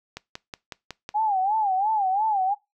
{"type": "click train", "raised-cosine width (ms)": 0.2, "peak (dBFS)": -17, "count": 6, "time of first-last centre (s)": [0.17, 1.091], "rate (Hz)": 5.43}
{"type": "tone with vibrato", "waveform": "sine", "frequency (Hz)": 812, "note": "G#5", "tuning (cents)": -39, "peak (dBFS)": -20, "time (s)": [1.14, 2.55], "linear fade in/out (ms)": 20, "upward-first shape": "sine", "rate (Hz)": 2.9, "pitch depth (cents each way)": 150}
{"effects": ["noise-tail reverb RT60 0.2 s tail -22 dB re dry"]}